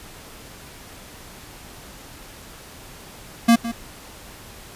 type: tone with echo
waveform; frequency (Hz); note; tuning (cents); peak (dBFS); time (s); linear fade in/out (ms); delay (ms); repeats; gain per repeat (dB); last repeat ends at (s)
square; 232.3; A#3; -6; -11; 3.48-3.56; 10; 160; 1; -14; 3.72
effects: pink hiss -42 dBFS RMS until 4.75 s + resampled to 32000 Hz